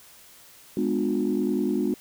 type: chord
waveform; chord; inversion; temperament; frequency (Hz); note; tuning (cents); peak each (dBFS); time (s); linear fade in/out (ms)
sine; G# diminished seventh; none; just; 207.7 / 249.2 / 299 / 358.8; G#3 / B3 / D4 / F4; 0 / +16 / +31 / +47; -27; 0.77-1.94; 2
effects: tanh soft clip ceiling -14 dBFS + white hiss -51 dBFS RMS until 2 s